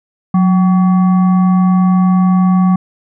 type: tone with frequency modulation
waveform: sine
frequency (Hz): 183.1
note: F#3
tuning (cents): -18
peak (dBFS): -7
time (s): 0.34-2.76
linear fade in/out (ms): 5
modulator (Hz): 949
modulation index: 0.35
effects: none